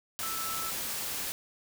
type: tone in noise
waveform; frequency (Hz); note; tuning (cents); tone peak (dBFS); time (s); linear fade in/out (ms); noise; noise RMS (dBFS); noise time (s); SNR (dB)
sine; 1318.5; E6; 0; -37; 0.23-0.7; 0; white; -35; 0.19-1.32; -5
effects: none